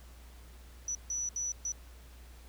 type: tone bursts at uneven times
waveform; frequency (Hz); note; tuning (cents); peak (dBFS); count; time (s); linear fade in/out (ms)
sine; 5920; F#8; 0; -32; 4; 0.88-0.95 / 1.1-1.29 / 1.36-1.52 / 1.65-1.72; 2
effects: added 60 Hz sine -50 dBFS peak until 2.48 s + pink hiss -59 dBFS RMS until 2.48 s